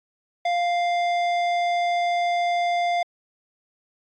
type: tone with hard clipping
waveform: sine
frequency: 698.5 Hz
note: F5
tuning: in tune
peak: -22 dBFS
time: 0.45-3.03 s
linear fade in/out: 5 ms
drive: 18 dB
effects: low-pass 4000 Hz 12 dB/octave + AAC 64 kbps